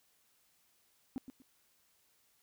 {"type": "tone with echo", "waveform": "sine", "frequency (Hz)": 261.6, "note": "C4", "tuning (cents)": 0, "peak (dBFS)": -32, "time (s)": [1.16, 1.18], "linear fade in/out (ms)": 0, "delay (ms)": 120, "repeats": 2, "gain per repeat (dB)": -12, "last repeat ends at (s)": 1.42, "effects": ["tanh soft clip ceiling -34 dBFS", "white hiss -72 dBFS RMS until 2.42 s"]}